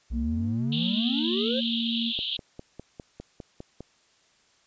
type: exponential sweep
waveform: triangle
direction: up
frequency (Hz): 57 to 554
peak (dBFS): -26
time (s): 0.1-1.61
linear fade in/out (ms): 20
type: tone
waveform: sine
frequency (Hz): 230.8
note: A#3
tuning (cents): -17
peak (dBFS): -27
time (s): 0.12-2.13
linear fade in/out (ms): 50
type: band-pass noise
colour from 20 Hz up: pink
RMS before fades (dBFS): -31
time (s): 0.72-2.37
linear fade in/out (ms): 5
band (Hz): 2900 to 3900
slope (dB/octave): 96
type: click train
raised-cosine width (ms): 2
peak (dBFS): -25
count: 9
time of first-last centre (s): 2.19-3.806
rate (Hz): 4.95
effects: white hiss -63 dBFS RMS until 4.66 s + resampled to 16000 Hz